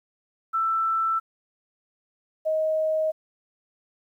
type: tone pair in turn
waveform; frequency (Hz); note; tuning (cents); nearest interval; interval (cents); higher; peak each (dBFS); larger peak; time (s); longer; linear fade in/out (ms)
sine; 1329 / 628.7; E6 / D#5; +14 / +18; octave + minor second; 1296; first; -21; neither; 0.53-1.2 / 2.45-3.12; neither; 20
effects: 10-bit